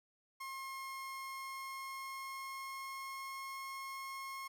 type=tone with pitch glide; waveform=30% pulse; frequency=1072 to 1079.5 Hz; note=C6 to C#6; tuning=+42 to -46 cents; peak=-40 dBFS; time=0.4-4.48 s; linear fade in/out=10 ms; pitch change=+12 cents; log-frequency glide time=1.16-3.48 s; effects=none